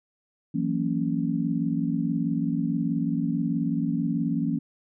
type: chord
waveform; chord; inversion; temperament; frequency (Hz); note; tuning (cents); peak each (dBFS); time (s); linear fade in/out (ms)
sine; F# dominant seventh; third; just; 166.5 / 185 / 231.2 / 277.5; E3 / F#3 / A#3 / C#4; +18 / 0 / -14 / +2; -28 / -32 / -28 / -28; 0.54-4.59; 10
effects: none